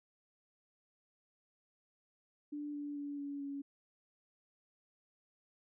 sine tone with pitch steps, 293.7 / 290.3 / 287 / 283.7 / 280.4 Hz, D4 / D4 / D4 / C#4 / C#4, 0 / -20 / -40 / +40 / +20 cents, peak -39 dBFS, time 2.52-3.62 s, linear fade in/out 10 ms, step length 220 ms, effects none

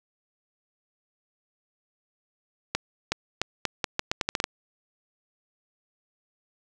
accelerating click train, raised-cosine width 0.2 ms, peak -7 dBFS, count 12, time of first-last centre 2.75-4.441 s, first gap 370 ms, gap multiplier 0.8, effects none

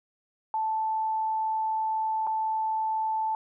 sine tone with dropouts, 878 Hz, A5, 4 cents flat, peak -25 dBFS, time 0.54-3.35 s, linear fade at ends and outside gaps 1 ms, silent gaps 2.268-2.272 s, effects none

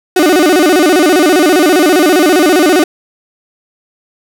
35% pulse tone with vibrato, 333.1 Hz, E4, 18 cents sharp, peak -4 dBFS, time 0.16-2.84 s, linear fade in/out 5 ms, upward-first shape square, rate 15 Hz, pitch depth 180 cents each way, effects none

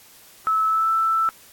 sine tone with pitch glide, 1302 to 1324.8 Hz, E6 to E6, -22 to +8 cents, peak -17 dBFS, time 0.47-1.29 s, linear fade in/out 0 ms, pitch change +30 cents, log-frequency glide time 0.67-0.91 s, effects white hiss -49 dBFS RMS until 1.52 s + AAC 64 kbps

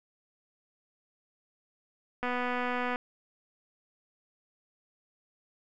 click train, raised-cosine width 0.5 ms, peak -18 dBFS, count 181, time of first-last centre 2.23-2.959 s, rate 247 Hz, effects none

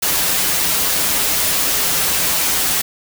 white noise with comb filter, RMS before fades -17 dBFS, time 0.02-2.82 s, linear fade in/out 10 ms, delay 8.6 ms, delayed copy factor -0.6, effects none

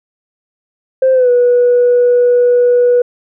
sine tone with pitch glide, 523.3 to 488.3 Hz, C5 to B4, 0 to -20 cents, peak -5 dBFS, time 1.02-3.02 s, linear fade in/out 5 ms, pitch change -120 cents, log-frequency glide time 1.13-1.3 s, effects tanh soft clip ceiling -3 dBFS

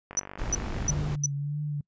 click train, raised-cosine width 0.5 ms, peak -24 dBFS, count 38, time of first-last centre 0.11-0.867 s, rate 48.9 Hz
sine tone bursts, 5950 Hz, F#8, 9 cents sharp, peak -22 dBFS, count 4, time 0.17-1.26 s, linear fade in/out 2 ms, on 25 ms, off 330 ms
brown noise, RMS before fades -32 dBFS, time 0.38-1.16 s, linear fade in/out 10 ms
sine tone with vibrato, 145.2 Hz, D3, 19 cents flat, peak -28 dBFS, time 0.89-1.81 s, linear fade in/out 5 ms, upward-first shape triangle, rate 1.7 Hz, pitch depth 56 cents each way
effects noise-tail reverb RT60 0.1 s tail -26 dB re dry + resampled to 16000 Hz

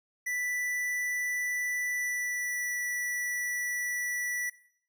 square tone with pitch glide, 1975.5 to 1958.5 Hz, B6 to B6, 0 to -15 cents, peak -31 dBFS, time 0.26-4.5 s, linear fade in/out 10 ms, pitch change -15 cents, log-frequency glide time 1.89-2.8 s, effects noise-tail reverb RT60 0.6 s tail -17 dB re dry

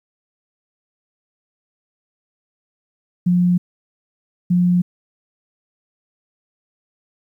sine tone pair in turn, 177.7 / 177.7 Hz, F3 / F3, +30 / +30 cents, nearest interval unison, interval 0 cents, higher neither, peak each -12 / -12 dBFS, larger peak neither, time 3.26-3.58 / 4.5-4.82 s, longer neither, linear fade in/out 10 ms, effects 9-bit

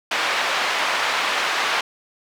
pink band-pass noise, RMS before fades -22 dBFS, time 0.11-1.81 s, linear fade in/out 5 ms, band 900 to 3400 Hz, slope 12 dB/octave, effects none

